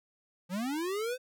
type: linear sweep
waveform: square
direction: up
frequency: 168.8 to 520 Hz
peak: -32 dBFS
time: 0.49-1.18 s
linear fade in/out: 50 ms
effects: none